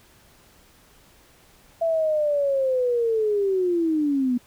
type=linear sweep; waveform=sine; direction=down; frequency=669 to 240 Hz; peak=-19 dBFS; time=1.81-4.38 s; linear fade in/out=10 ms; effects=pink hiss -55 dBFS RMS until 4.46 s